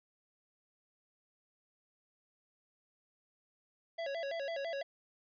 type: tone with vibrato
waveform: square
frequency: 608 Hz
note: D#5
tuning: 40 cents flat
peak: -37 dBFS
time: 3.98-4.83 s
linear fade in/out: 10 ms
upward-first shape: square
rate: 6 Hz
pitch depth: 160 cents each way
effects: resampled to 11025 Hz